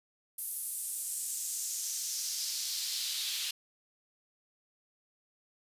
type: noise with high-pass filter sweep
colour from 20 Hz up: pink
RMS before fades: -36 dBFS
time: 0.38-3.51 s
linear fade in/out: 5 ms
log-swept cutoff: 11000 to 3400 Hz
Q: 2.2
effects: resampled to 32000 Hz